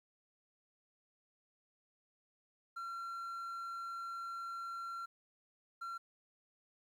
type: tone bursts at uneven times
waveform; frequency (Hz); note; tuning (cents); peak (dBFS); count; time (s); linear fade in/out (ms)
triangle; 1366; F6; -39; -39; 2; 2.76-5.06 / 5.81-5.98; 10
effects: 12-bit